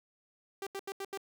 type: tone bursts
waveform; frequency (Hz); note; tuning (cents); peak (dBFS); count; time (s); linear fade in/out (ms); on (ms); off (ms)
sawtooth; 392; G4; 0; -33; 5; 0.62-1.175; 2; 47; 80
effects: none